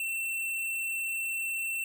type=tone; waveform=square; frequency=2694 Hz; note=E7; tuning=37 cents sharp; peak=-31 dBFS; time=0-1.84 s; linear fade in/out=2 ms; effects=none